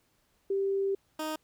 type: tone pair in turn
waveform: sine / 15% pulse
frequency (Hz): 392 / 311.1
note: G4 / D#4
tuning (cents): 0 / 0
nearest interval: major third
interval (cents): 400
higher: first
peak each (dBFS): -26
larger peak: neither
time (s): 0.5-0.95 / 1.19-1.36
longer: first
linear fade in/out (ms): 5
effects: pink hiss -71 dBFS RMS until 1.43 s